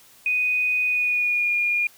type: tone with pitch glide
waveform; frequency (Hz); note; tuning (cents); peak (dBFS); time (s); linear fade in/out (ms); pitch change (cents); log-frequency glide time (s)
sine; 2489 to 2425; D#7 to D#7; 0 to -45; -19; 0.26-1.87; 2; -45; 0.85-1.52
effects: white hiss -52 dBFS RMS until 1.97 s